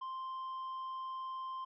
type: tone with tanh clipping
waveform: triangle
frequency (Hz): 1046.5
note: C6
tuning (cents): 0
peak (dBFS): -40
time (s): 0.01-1.65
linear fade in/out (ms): 10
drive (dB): 8
effects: none